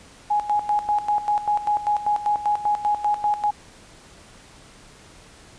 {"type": "tone with tremolo", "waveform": "sine", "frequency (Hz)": 833, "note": "G#5", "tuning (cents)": 5, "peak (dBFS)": -17, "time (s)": [0.3, 3.51], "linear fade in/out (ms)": 10, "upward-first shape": "square", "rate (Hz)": 5.1, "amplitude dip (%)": 75, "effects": ["pink hiss -48 dBFS RMS until 5.58 s", "resampled to 22050 Hz"]}